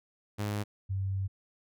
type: tone pair in turn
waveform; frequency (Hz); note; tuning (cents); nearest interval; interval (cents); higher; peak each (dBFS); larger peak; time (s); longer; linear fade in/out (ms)
sawtooth / sine; 103.83 / 96.49; G#2 / G2; 0 / -27; minor second; 127; first; -27 / -29; first; 0.38-0.64 / 0.89-1.28; second; 20
effects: none